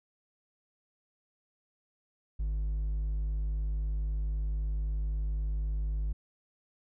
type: tone with hard clipping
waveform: sine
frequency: 51.91 Hz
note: G#1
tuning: in tune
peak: -30 dBFS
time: 2.39-6.13 s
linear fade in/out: 10 ms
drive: 3 dB
effects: none